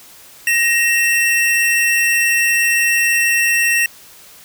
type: tone pair together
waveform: square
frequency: 1875.8 / 2697 Hz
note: A#6 / E7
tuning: +10 / +39 cents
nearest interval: tritone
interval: 629 cents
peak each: -16 dBFS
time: 0.47-3.86 s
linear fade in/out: 2 ms
effects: white hiss -42 dBFS RMS until 4.44 s